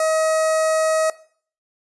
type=tone with notch filter; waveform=sawtooth; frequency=635 Hz; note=D#5; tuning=35 cents sharp; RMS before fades=-19 dBFS; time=0-1.1 s; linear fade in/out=2 ms; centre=3200 Hz; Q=0.74; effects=noise-tail reverb RT60 0.5 s tail -18 dB re dry + resampled to 24000 Hz